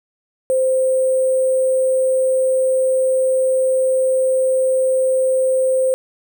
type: tone with sample-and-hold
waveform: sine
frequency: 520 Hz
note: C5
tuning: 11 cents flat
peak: -13 dBFS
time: 0.5-5.94 s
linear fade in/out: 0 ms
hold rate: 8820 Hz
effects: none